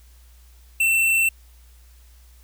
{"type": "tone", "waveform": "square", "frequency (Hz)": 2687, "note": "E7", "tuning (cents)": 33, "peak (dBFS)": -17, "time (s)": [0.8, 1.29], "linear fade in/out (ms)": 5, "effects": ["added 60 Hz sine -47 dBFS peak until 2.43 s", "white hiss -58 dBFS RMS until 2.43 s"]}